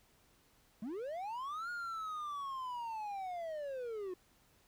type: linear two-way sweep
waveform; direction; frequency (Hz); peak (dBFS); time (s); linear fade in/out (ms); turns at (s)
triangle; up then down; 195.9 to 1440 to 353.8; -37; 0.82-4.14; 5; 1.7
effects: pink hiss -69 dBFS RMS until 4.67 s